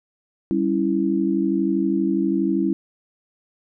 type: chord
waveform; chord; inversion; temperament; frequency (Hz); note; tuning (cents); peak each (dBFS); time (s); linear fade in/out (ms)
sine; C# diminished; second; equal; 196 / 277.2 / 329.6; G3 / C#4 / E4; 0 / 0 / 0; -23 / -23 / -21; 0.51-2.73; 0
effects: none